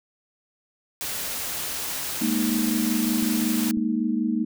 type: noise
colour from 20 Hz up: white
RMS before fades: -30 dBFS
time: 1.01-3.71 s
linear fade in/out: 0 ms
type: chord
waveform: sine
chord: Ab suspended second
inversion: none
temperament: equal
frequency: 207.7 / 233.1 / 311.1 Hz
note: Ab3 / Bb3 / Eb4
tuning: 0 / 0 / 0 cents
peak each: -27 / -24 / -27 dBFS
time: 2.21-4.45 s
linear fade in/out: 10 ms
type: clicks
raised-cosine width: 3 ms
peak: -26 dBFS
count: 2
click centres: 3.227 / 3.772 s
effects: none